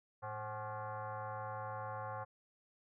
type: tone with frequency modulation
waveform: sine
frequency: 110 Hz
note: A2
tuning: in tune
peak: -40 dBFS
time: 0.22-2.25 s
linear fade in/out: 20 ms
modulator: 321 Hz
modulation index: 3.7
effects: none